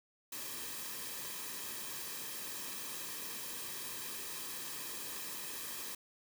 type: noise with comb filter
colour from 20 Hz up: white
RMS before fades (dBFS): -43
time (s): 0.32-5.95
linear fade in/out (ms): 5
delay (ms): 1.4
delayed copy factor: -0.6
effects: none